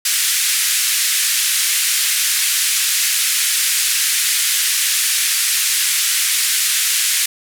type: band-pass noise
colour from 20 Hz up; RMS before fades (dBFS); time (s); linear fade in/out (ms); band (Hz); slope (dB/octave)
white; -17; 0.05-7.26; 5; 1700 to 12000; 24
effects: none